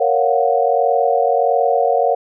sine chord, Gb major seventh, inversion first, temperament equal, 466.2 / 554.4 / 698.5 / 740 Hz, Bb4 / Db5 / F5 / Gb5, 0 / 0 / 0 / 0 cents, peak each -18 dBFS, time 0-2.15 s, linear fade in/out 10 ms, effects none

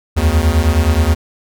square beating tone pair, 74 / 83.5 Hz, D2 / E2, +14 / +23 cents, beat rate 9.5 Hz, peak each -14 dBFS, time 0.16-1.15 s, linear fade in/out 20 ms, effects none

